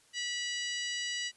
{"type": "harmonic tone with a mistuned harmonic", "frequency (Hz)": 975, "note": "B5", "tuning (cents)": -23, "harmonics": [2, 3, 4, 5, 6, 7, 8], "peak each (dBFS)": [-38, -37, -44, -43, -45, -49, -44], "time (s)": [0.13, 1.32], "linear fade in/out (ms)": 50, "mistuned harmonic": 5, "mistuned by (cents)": -38, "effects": ["white hiss -64 dBFS RMS until 1.36 s", "resampled to 24000 Hz"]}